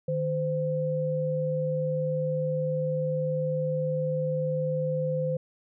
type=tone pair together; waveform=sine; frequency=153.46 / 515 Hz; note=D#3 / C5; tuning=-24 / -28 cents; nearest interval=octave + major sixth; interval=2096 cents; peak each=-29 / -27 dBFS; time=0.08-5.37 s; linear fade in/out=5 ms; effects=none